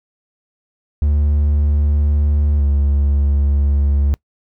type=tone pair in turn; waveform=triangle; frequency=73.42 / 70.9 Hz; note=D2 / C#2; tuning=0 / +40 cents; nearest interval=minor second; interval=60 cents; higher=first; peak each=-10 dBFS; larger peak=neither; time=1.02-2.6 / 2.6-4.14 s; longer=first; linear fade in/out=0 ms; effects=noise-tail reverb RT60 0.1 s tail -24 dB re dry